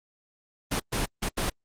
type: noise bursts at uneven times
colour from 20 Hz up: pink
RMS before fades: -27 dBFS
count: 4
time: 0.71-0.8 / 0.92-1.06 / 1.22-1.29 / 1.37-1.5 s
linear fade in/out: 10 ms
effects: low-pass 11000 Hz 12 dB/octave + Opus 32 kbps